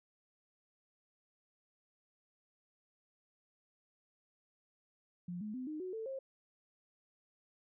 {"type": "tone with pitch steps", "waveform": "sine", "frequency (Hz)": [176.4, 212.2, 255.3, 307.1, 369.5, 444.5, 534.7], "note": ["F3", "G#3", "C4", "D#4", "F#4", "A4", "C5"], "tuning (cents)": [18, 38, -42, -23, -2, 18, 37], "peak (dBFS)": -39, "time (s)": [5.28, 6.19], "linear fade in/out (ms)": 5, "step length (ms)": 130, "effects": []}